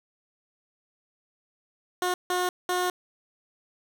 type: tone bursts at uneven times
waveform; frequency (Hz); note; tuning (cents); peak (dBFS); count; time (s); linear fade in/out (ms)
15% pulse; 361; F#4; -43; -18; 3; 2.02-2.14 / 2.3-2.49 / 2.69-2.9; 2
effects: none